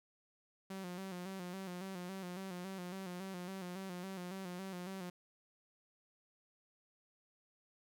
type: tone with vibrato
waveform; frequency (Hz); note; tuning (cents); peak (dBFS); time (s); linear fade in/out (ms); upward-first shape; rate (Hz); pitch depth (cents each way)
sawtooth; 185; F#3; 0; -39; 0.7-5.1; 5; square; 3.6; 64
effects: none